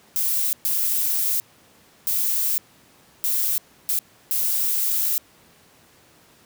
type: noise bursts at uneven times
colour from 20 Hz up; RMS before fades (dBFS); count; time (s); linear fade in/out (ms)
violet; -22; 6; 0.16-0.53 / 0.65-1.4 / 2.07-2.58 / 3.24-3.58 / 3.89-3.99 / 4.31-5.18; 0
effects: pink hiss -54 dBFS RMS until 6.45 s + high-pass 100 Hz 12 dB/octave